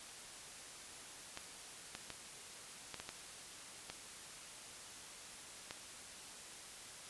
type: clicks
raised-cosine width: 0.2 ms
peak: -26 dBFS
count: 8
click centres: 1.374 / 1.951 / 2.103 / 2.943 / 3 / 3.091 / 3.9 / 5.709 s
effects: white hiss -52 dBFS RMS until 7.09 s + resampled to 24000 Hz